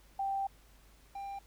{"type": "tone pair in turn", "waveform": ["sine", "triangle"], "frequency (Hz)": [784, 793.1], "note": ["G5", "G5"], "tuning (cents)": [0, 20], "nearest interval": "unison", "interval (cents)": 20, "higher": "second", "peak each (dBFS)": [-31, -37], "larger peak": "first", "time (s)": [[0.19, 0.47], [1.15, 1.39]], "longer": "first", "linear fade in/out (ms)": 5, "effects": ["added 50 Hz sine -60 dBFS peak until 1.46 s", "pink hiss -64 dBFS RMS until 1.46 s"]}